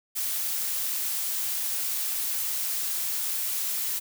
blue noise, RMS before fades -29 dBFS, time 0.15-4 s, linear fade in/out 20 ms, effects none

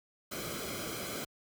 pink noise with comb filter, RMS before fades -39 dBFS, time 0.31-1.25 s, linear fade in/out 10 ms, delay 1.1 ms, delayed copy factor -0.7, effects high-pass 60 Hz 12 dB/octave

